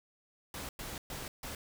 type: noise bursts at uneven times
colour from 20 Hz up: pink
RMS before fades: -42 dBFS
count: 4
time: 0.54-0.69 / 0.79-0.98 / 1.1-1.28 / 1.43-1.55 s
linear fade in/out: 2 ms
effects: none

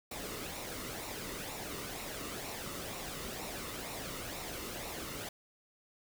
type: noise with flanger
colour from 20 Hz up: pink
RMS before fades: -42 dBFS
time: 0.11-5.29 s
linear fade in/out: 5 ms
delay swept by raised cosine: 0.62 to 1.27 ms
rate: 2.1 Hz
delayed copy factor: -0.5
effects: none

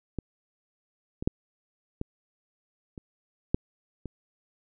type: clicks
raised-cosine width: 3 ms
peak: -18 / -21 / -9 / -18 / -27 / -9 / -23 dBFS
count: 7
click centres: 0.187 / 1.225 / 1.275 / 2.014 / 2.978 / 3.545 / 4.057 s
effects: none

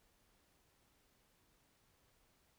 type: silence
effects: pink hiss -74 dBFS RMS until 2.58 s

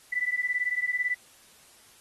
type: beating tone pair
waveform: sine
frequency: 1975.5 / 1993.5 Hz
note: B6 / B6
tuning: 0 / +16 cents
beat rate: 18 Hz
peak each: -28 / -29 dBFS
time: 0.12-1.15 s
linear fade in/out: 10 ms
effects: white hiss -56 dBFS RMS until 2 s + AAC 32 kbps

